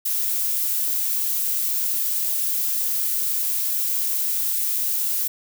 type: noise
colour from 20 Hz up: violet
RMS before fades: -23 dBFS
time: 0.05-5.28 s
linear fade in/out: 10 ms
effects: none